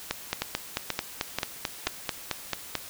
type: two click trains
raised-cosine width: 0.2 ms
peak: -9 / -9 dBFS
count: 4 / 13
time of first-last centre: 0.42-1.869 / 0.11-2.753 s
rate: 2.07 / 4.54 Hz
effects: white hiss -43 dBFS RMS until 2.89 s